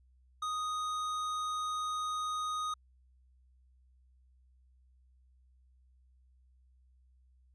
sine tone with tanh clipping, 1244.5 Hz, D#6, in tune, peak -35 dBFS, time 0.42-2.74 s, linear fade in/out 5 ms, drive 15 dB, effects added 63 Hz sine -62 dBFS peak until 7.54 s + resampled to 24000 Hz

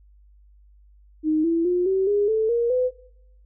sine tone with pitch steps, 310.5 / 332.8 / 356.7 / 382.3 / 409.7 / 439.1 / 470.6 / 504.4 Hz, D#4 / E4 / F4 / G4 / G#4 / A4 / A#4 / B4, -3 / +17 / +37 / -43 / -24 / -4 / +16 / +36 cents, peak -18 dBFS, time 1.23-2.91 s, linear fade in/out 50 ms, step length 210 ms, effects noise-tail reverb RT60 0.9 s tail -23 dB re dry + added 50 Hz sine -50 dBFS peak until 3.45 s

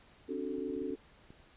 sine chord, D dominant seventh, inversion third, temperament equal with one note detuned, 267.6 / 293.7 / 370 / 440 Hz, C4 / D4 / F#4 / A4, +39 / 0 / 0 / 0 cents, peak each -40 dBFS, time 0.28-0.96 s, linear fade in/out 20 ms
clicks, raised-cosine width 3 ms, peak -40 dBFS, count 6, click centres 0.585 / 0.701 / 0.765 / 0.818 / 0.906 / 1.305 s
effects pink hiss -61 dBFS RMS until 1.56 s + resampled to 8000 Hz

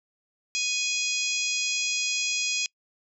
harmonic tone, 830.6 Hz, G#5, in tune, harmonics 3 / 4 / 5 / 6 / 7 / 8 / 9, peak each -29 / -33 / -36 / -32 / -35 / -32 / -39 dBFS, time 0.55-2.66 s, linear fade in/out 0 ms, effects noise-tail reverb RT60 0.1 s tail -26 dB re dry

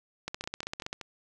two click trains, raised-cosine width 0.2 ms, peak -22 / -17 dBFS, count 4 / 11, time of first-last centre 0.44-1.013 / 0.28-0.929 s, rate 5.24 / 15.4 Hz, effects none

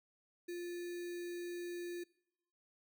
sine tone with sample-and-hold, 349.2 Hz, F4, in tune, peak -40 dBFS, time 0.48-2.04 s, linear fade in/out 10 ms, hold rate 2100 Hz, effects noise-tail reverb RT60 0.8 s tail -24 dB re dry

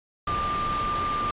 sine tone in noise, 1192 Hz, D6, 25 cents sharp, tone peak -25 dBFS, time 0.27-1.31 s, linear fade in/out 5 ms, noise pink, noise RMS -32 dBFS, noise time 0.27-1.31 s, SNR +4 dB, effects resampled to 8000 Hz

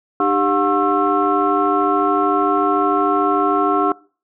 sine tone cluster, 302.4 / 395.8 / 720 / 1082 / 1330 Hz, D#4 / G4 / F#5 / C#6 / E6, -49 / +17 / -47 / -42 / +15 cents, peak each -20 dBFS, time 0.2-3.92 s, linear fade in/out 2 ms, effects noise-tail reverb RT60 0.4 s tail -23 dB re dry + tanh soft clip ceiling -4 dBFS

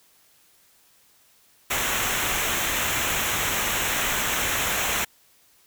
pink noise with comb filter, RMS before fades -25 dBFS, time 1.7-5.05 s, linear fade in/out 10 ms, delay 0.21 ms, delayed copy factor -0.7, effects white hiss -59 dBFS RMS until 5.66 s

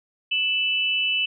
sine tone pair together, 2635 / 2978 Hz, E7 / F#7, -1 / +11 cents, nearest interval major second, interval 212 cents, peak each -23 dBFS, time 0.31-1.26 s, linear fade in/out 10 ms, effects none

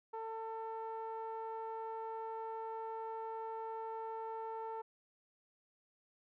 sawtooth tone with low-pass filter, 447.1 Hz, A4, 28 cents sharp, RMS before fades -43 dBFS, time 0.13-4.82 s, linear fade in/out 10 ms, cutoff 1000 Hz, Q 3.4, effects none

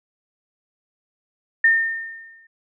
sine tone with exponential decay, 1817 Hz, A#6, 45 cents flat, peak -10 dBFS, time 1.64-2.47 s, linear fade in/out 5 ms, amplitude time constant 180 ms, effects none

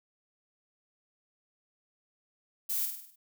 violet noise with echo, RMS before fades -32 dBFS, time 2.69-2.86 s, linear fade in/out 10 ms, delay 50 ms, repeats 6, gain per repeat -5 dB, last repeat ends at 3.16 s, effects none

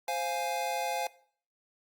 square chord, F minor, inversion second, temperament equal, 523.3 / 698.5 / 830.6 Hz, C5 / F5 / Ab5, 0 / 0 / 0 cents, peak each -38 / -35 / -34 dBFS, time 0.08-1.07 s, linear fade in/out 2 ms, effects noise-tail reverb RT60 0.5 s tail -19 dB re dry + Opus 48 kbps

